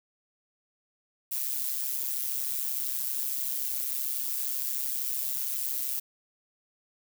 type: noise with amplitude modulation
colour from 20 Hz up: violet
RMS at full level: -28 dBFS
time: 1.31-6 s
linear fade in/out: 10 ms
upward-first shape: sine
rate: 133 Hz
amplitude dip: 75%
effects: none